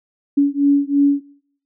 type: beating tone pair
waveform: sine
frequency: 281.8 / 284.8 Hz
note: C#4 / C#4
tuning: +29 / +47 cents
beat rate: 3 Hz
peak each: -15 dBFS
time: 0.37-1.21 s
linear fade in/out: 10 ms
effects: noise-tail reverb RT60 0.6 s tail -19 dB re dry